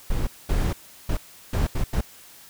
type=noise bursts at uneven times; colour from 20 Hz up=brown; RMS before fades=-22 dBFS; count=6; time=0.1-0.27 / 0.49-0.73 / 1.09-1.17 / 1.53-1.67 / 1.75-1.84 / 1.93-2.01 s; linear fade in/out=5 ms; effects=white hiss -48 dBFS RMS until 2.49 s